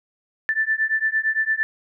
sine beating tone pair, 1760 / 1768.8 Hz, A6 / A6, 0 / +9 cents, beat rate 8.8 Hz, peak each -22 dBFS, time 0.49-1.63 s, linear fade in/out 0 ms, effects none

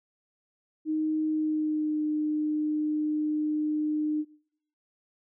sine tone with pitch glide, 311.1 to 304 Hz, D#4 to D#4, 0 to -40 cents, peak -25 dBFS, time 0.85-4.25 s, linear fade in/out 50 ms, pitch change -40 cents, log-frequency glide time 1.25-2.05 s, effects noise-tail reverb RT60 0.8 s tail -24 dB re dry

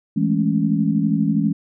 sine chord, A major seventh, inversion second, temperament equal, 164.81 / 207.7 / 220 / 277.2 Hz, E3 / G#3 / A3 / C#4, 0 / 0 / 0 / 0 cents, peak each -21 / -20 / -23 / -22 dBFS, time 0.16-1.53 s, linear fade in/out 10 ms, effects none

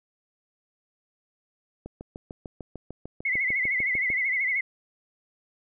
click train, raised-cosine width 2 ms, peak -24 dBFS, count 16, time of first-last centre 1.86-4.102 s, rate 6.69 Hz
sine tone with vibrato, 2093 Hz, C7, in tune, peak -23 dBFS, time 3.25-4.61 s, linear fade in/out 5 ms, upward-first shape sine, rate 13 Hz, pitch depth 95 cents each way
effects none

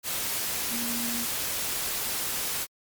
sine tone in noise, 235.8 Hz, A#3, 20 cents sharp, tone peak -33 dBFS, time 0.69-1.27 s, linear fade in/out 50 ms, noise white, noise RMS -30 dBFS, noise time 0.03-2.67 s, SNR -6 dB, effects MP3 96 kbps

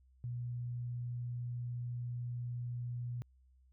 sine tone, 121.4 Hz, B2, 29 cents flat, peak -37 dBFS, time 0.24-3.22 s, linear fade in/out 0 ms, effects added 64 Hz sine -63 dBFS peak until 3.72 s

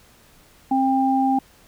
sine tone pair together, 265.7 / 796.2 Hz, C4 / G5, +27 / +27 cents, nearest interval octave + perfect fifth, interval 1900 cents, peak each -19 dBFS, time 0.71-1.39 s, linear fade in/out 5 ms, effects pink hiss -53 dBFS RMS until 1.67 s

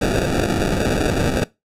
white noise with sample-and-hold, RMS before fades -19 dBFS, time 0.01-1.44 s, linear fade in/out 5 ms, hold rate 1050 Hz, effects noise-tail reverb RT60 0.2 s tail -20 dB re dry + low-pass 11000 Hz 12 dB/octave

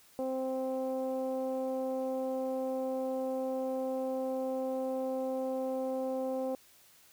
15% pulse tone with low-pass filter, 261.6 Hz, C4, in tune, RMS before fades -34 dBFS, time 0.19-6.55 s, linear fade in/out 0 ms, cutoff 570 Hz, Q 2.1, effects white hiss -61 dBFS RMS until 7.12 s

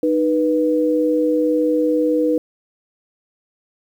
sine tone pair together, 308 / 490.1 Hz, D#4 / B4, -17 / -13 cents, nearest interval minor sixth, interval 804 cents, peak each -17 dBFS, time 0.03-2.38 s, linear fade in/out 2 ms, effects 8-bit

